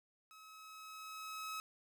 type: tone with level ramp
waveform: sawtooth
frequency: 1283 Hz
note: E6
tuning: 47 cents flat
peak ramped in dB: -53 to -37 dBFS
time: 0.31-1.6 s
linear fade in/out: 0 ms
effects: none